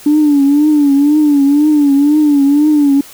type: tone with vibrato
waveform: sine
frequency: 290.9 Hz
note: D4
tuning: 16 cents flat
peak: -5 dBFS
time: 0.06-3.01 s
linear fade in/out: 5 ms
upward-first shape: triangle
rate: 2 Hz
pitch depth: 100 cents each way
effects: tanh soft clip ceiling -2 dBFS + white hiss -36 dBFS RMS until 3.13 s